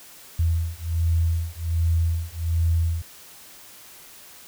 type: beating tone pair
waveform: sine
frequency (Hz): 82.41 / 83.71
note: E2 / E2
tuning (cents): 0 / +27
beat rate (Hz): 1.3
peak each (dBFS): -23 / -23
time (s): 0.39-3.02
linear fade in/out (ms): 5
effects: white hiss -46 dBFS RMS until 4.47 s